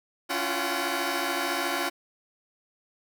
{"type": "tone cluster", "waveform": "10% pulse", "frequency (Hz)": [280.7, 339.3, 353.1, 757], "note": ["C#4", "F4", "F4", "F#5"], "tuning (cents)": [22, -50, 19, 39], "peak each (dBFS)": -24, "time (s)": [0.29, 1.9], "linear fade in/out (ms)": 20, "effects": []}